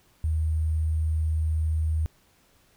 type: tone with sample-and-hold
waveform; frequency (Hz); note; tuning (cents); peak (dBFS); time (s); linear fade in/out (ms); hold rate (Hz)
sine; 78.9; D#2; +25; -22; 0.24-2.06; 0; 8820
effects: pink hiss -62 dBFS RMS until 2.76 s